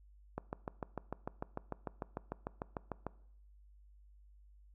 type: click train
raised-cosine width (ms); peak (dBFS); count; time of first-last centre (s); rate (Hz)
1; -24; 19; 0.38-3.067; 6.7
effects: noise-tail reverb RT60 0.7 s tail -21 dB re dry + added 50 Hz sine -58 dBFS peak until 4.74 s